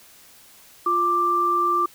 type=tone pair together; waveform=sine; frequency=350.5 / 1179 Hz; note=F4 / D6; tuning=+6 / +6 cents; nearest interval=octave + major sixth; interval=2100 cents; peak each=-27 / -18 dBFS; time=0.86-1.86 s; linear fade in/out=5 ms; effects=white hiss -50 dBFS RMS until 1.94 s